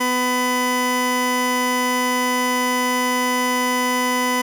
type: tone pair together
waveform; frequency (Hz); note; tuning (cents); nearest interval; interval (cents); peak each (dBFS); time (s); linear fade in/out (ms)
25% pulse; 250 / 999; B3 / B5; +21 / +20; 2 octaves; 2399; -18 / -16; 0-4.42; 10
effects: none